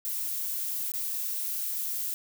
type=noise with dropouts; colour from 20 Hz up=violet; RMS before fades=-32 dBFS; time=0.05-2.14 s; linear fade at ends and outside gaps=0 ms; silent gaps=0.918-0.938 s; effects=none